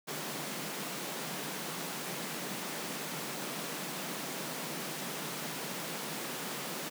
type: high-pass noise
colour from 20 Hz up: pink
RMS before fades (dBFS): -39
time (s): 0.07-6.9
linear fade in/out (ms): 20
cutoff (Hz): 140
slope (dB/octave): 96
effects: none